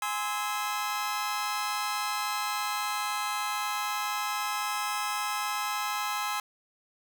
sawtooth chord, Ab augmented, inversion none, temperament just, 830.6 / 1038.3 / 1297.8 Hz, Ab5 / C6 / E6, 0 / -14 / -27 cents, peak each -30 dBFS, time 0.02-6.4 s, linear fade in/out 2 ms, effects none

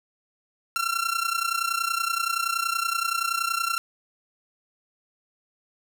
sawtooth tone with amplitude modulation, 1362 Hz, F6, 44 cents flat, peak -17 dBFS, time 0.76-3.78 s, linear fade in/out 0 ms, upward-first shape sine, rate 30.6 Hz, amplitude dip 80%, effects none

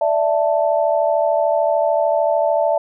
sine chord, D suspended second, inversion none, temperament just, 587.3 / 660.7 / 881 Hz, D5 / E5 / A5, 0 / +4 / +2 cents, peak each -18 / -17 / -22 dBFS, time 0.01-2.78 s, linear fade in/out 5 ms, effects none

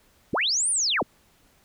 sine linear two-way sweep, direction up then down, 73.8 to 9650 to 73.8 Hz, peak -21 dBFS, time 0.33-1.03 s, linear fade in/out 5 ms, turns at 0.7 s, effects pink hiss -61 dBFS RMS until 1.64 s

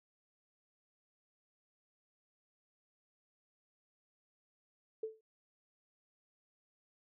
sine tone with exponential decay, 440 Hz, A4, in tune, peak -33 dBFS, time 5.03-5.21 s, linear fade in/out 5 ms, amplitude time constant 38 ms, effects none

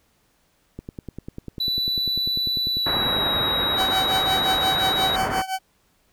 click train, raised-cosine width 3 ms, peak -20 dBFS, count 27, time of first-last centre 0.79-3.364 s, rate 10.1 Hz
triangle tone with pitch glide, 3967 to 3827 Hz, B7 to A#7, +7 to +45 cents, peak -20 dBFS, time 1.6-5.16 s, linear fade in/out 5 ms, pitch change -62 cents, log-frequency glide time 2.72-3.28 s
white low-pass noise, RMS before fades -27 dBFS, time 2.86-5.42 s, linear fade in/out 5 ms, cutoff 1600 Hz, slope 24 dB/octave
40% pulse tone with tremolo, 760 Hz, F#5, 46 cents sharp, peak -19 dBFS, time 3.76-5.59 s, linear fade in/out 50 ms, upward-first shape triangle, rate 5.7 Hz, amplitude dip 90%
effects pink hiss -64 dBFS RMS until 6.12 s

